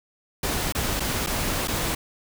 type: noise with dropouts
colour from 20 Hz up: pink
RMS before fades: -26 dBFS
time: 0.43-1.95 s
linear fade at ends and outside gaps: 5 ms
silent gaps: 0.724-0.749 / 0.998-1.003 / 1.264-1.27 / 1.675-1.681 s
effects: none